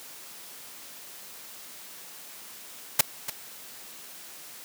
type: noise with echo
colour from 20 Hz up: white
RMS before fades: -17 dBFS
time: 2.99-3.01 s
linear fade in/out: 5 ms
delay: 290 ms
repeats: 1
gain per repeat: -13 dB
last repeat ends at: 3.3 s
effects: white hiss -45 dBFS RMS until 4.64 s + high-pass 150 Hz 12 dB/octave